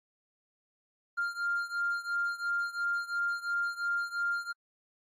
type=beating tone pair; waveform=triangle; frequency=1396.9 / 1399.8 Hz; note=F6 / F6; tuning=0 / +4 cents; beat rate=2.9 Hz; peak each=-29 / -31 dBFS; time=1.17-4.53 s; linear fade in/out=20 ms; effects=tanh soft clip ceiling -25 dBFS + AAC 48 kbps